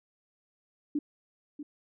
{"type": "tone with echo", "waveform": "sine", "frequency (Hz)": 293.7, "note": "D4", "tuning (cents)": 0, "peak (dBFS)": -26, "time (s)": [0.95, 0.99], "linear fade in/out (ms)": 5, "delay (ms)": 640, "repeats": 1, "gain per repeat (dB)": -11, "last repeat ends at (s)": 1.63, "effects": []}